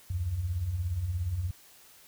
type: beating tone pair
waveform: sine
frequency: 73.3 / 90.3 Hz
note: D2 / F#2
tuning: -3 / -42 cents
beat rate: 17 Hz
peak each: -37 / -29 dBFS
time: 0.1-1.51 s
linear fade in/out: 5 ms
effects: white hiss -56 dBFS RMS until 2.07 s